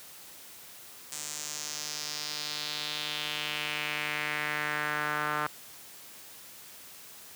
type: tone with band-pass filter sweep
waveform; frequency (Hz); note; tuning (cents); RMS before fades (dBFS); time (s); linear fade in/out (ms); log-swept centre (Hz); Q
sawtooth; 150; D3; +37; -34; 1.12-5.47; 2; 7900 to 1300; 2.6
effects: white hiss -49 dBFS RMS until 7.35 s + high-pass 80 Hz 12 dB/octave